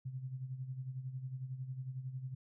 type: tone with tremolo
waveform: sine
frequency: 130 Hz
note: C3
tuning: 11 cents flat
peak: -37 dBFS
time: 0.05-2.35 s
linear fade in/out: 10 ms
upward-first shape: sine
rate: 11 Hz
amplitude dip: 65%
effects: none